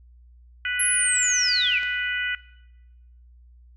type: harmonic tone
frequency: 493.9 Hz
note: B4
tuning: in tune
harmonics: 3 / 4 / 5 / 6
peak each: -27 / -29 / -31 / -33 dBFS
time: 0.65-2.35 s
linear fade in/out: 2 ms
type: linear sweep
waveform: sine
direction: down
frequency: 11240 to 2256 Hz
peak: -20 dBFS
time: 0.79-1.79 s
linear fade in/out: 10 ms
type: click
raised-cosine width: 0.2 ms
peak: -23 dBFS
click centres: 1.832 s
effects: noise-tail reverb RT60 1.0 s tail -20 dB re dry + added 60 Hz sine -48 dBFS peak until 3.76 s